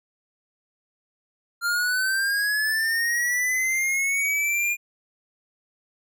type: linear sweep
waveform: square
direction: up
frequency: 1386 to 2427 Hz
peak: -22 dBFS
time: 1.61-4.77 s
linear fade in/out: 50 ms
effects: none